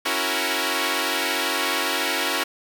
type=chord; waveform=5% pulse; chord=F# dominant seventh; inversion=second; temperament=equal; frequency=277.2 / 329.6 / 370 / 466.2 Hz; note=C#4 / E4 / F#4 / A#4; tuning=0 / 0 / 0 / 0 cents; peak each=-16 dBFS; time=0.05-2.44 s; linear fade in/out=10 ms; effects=none